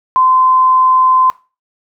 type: tone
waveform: sine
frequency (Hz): 1031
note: C6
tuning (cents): -26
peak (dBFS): -7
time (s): 0.16-1.3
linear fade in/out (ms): 0
effects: noise-tail reverb RT60 0.3 s tail -19 dB re dry

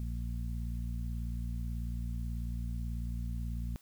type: harmonic tone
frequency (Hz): 58.27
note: A#1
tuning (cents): 0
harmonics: 1 / 2 / 3 / 4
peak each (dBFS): -35 / -41 / -45 / -47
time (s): 0-3.76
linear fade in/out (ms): 0
effects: white hiss -64 dBFS RMS until 3.81 s

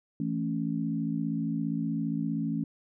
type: chord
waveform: sine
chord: A major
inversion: second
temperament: equal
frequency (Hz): 164.81 / 220 / 277.2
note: E3 / A3 / C#4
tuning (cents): 0 / 0 / 0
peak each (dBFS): -32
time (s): 0.2-2.64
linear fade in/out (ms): 2
effects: none

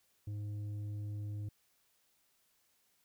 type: tone with tanh clipping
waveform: sine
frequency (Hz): 103.7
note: G#2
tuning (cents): -2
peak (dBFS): -39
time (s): 0.27-1.49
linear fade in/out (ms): 5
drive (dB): 6
effects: white hiss -74 dBFS RMS until 3.04 s

